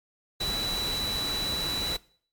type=tone in noise; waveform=sine; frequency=3951 Hz; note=B7; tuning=in tune; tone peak=-28 dBFS; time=0.4-1.97 s; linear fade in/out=10 ms; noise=pink; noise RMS=-34 dBFS; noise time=0.4-1.97 s; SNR=+3 dB; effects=noise-tail reverb RT60 0.5 s tail -21 dB re dry + MP3 96 kbps